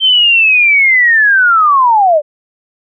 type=linear sweep; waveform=sine; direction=down; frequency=3136 to 568 Hz; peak=-5 dBFS; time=0-2.22 s; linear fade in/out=50 ms; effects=none